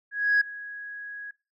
sine tone with ADSR envelope, 1661.2 Hz, G#6, in tune, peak -15 dBFS, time 0.11-1.31 s, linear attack 300 ms, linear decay 6 ms, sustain -20 dB, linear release 5 ms, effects noise-tail reverb RT60 0.3 s tail -22 dB re dry + tanh soft clip ceiling -15 dBFS

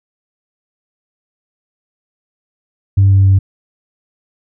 sine tone with pitch steps, 98 / 97.21 / 96.43 Hz, G2 / G2 / G2, 0 / -14 / -28 cents, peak -4 dBFS, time 2.97-3.39 s, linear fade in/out 10 ms, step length 140 ms, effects tanh soft clip ceiling -3 dBFS

